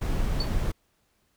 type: noise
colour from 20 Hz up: brown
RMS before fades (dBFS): -26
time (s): 0.01-0.72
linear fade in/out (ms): 10
type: tone with exponential decay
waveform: sine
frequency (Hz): 4481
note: C#8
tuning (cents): +18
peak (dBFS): -25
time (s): 0.4-0.49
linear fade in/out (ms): 5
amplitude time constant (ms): 19
effects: pink hiss -70 dBFS RMS until 1.36 s